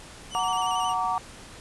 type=tone with vibrato; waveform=sawtooth; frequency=2931 Hz; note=F#7; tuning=17 cents flat; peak=-30 dBFS; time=0.3-0.95 s; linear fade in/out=50 ms; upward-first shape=square; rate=11 Hz; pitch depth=43 cents each way
type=chord; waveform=sine; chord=Gb augmented; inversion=none; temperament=just; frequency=740 / 925 / 1156.2 Hz; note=Gb5 / Bb5 / D6; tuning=0 / -14 / -27 cents; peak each=-28 dBFS; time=0.35-1.18 s; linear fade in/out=0 ms
effects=pink hiss -45 dBFS RMS until 1.6 s + resampled to 24000 Hz